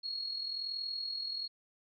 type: tone with amplitude modulation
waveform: sine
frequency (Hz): 4308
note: C8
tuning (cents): +50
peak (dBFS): -33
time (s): 0.03-1.48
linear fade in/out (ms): 20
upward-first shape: sine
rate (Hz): 41.1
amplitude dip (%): 55
effects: none